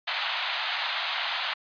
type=band-pass noise; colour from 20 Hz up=white; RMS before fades=-30 dBFS; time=0.07-1.54 s; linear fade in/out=10 ms; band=670 to 4100 Hz; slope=48 dB/octave; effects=resampled to 11025 Hz